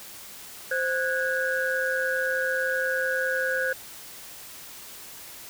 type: tone cluster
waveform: sine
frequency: 521 / 1472 / 1642 Hz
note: C5 / F#6 / G#6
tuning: -7 / -9 / -20 cents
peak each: -28 dBFS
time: 0.71-3.73 s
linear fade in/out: 5 ms
effects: white hiss -43 dBFS RMS until 5.49 s